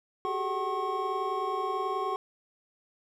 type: tone cluster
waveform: triangle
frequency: 375.4 / 394 / 424.9 / 756 / 1084 Hz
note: F#4 / G4 / G#4 / F#5 / C#6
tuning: +25 / +9 / +40 / +37 / -39 cents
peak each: -35 / -35 / -35 / -33 / -30 dBFS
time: 0.25-2.16 s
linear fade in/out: 0 ms
effects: none